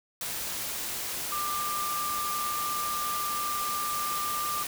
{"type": "tone in noise", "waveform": "sine", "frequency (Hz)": 1190, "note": "D6", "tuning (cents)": 22, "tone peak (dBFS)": -30, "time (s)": [1.32, 4.63], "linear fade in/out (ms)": 2, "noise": "white", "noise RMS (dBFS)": -34, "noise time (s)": [0.21, 4.67], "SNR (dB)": 1, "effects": []}